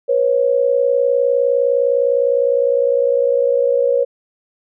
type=tone pair together; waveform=sine; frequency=486.1 / 545.9 Hz; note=B4 / C#5; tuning=-28 / -27 cents; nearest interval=major second; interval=201 cents; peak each=-15 dBFS; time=0.08-4.05 s; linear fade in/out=20 ms; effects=none